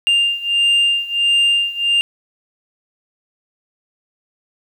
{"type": "beating tone pair", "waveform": "sine", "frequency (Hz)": [2798, 2799.5], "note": ["F7", "F7"], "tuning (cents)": [3, 4], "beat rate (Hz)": 1.5, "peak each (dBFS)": [-13, -15], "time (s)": [0.07, 2.01], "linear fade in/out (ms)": 0, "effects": ["tanh soft clip ceiling -10 dBFS", "8-bit"]}